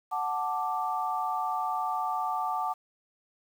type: chord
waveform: sine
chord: D major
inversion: first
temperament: equal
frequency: 740 / 880 / 1174.7 Hz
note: F#5 / A5 / D6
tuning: 0 / 0 / 0 cents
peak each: -32 dBFS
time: 0.11-2.74 s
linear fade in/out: 20 ms
effects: 9-bit